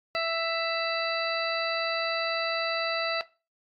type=harmonic tone; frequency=662 Hz; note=E5; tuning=7 cents sharp; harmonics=1 / 2 / 3 / 4 / 6 / 7; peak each=-29 / -32 / -34 / -35 / -37 / -37 dBFS; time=0.15-3.21 s; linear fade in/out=0 ms; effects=noise-tail reverb RT60 0.3 s tail -18 dB re dry + AAC 64 kbps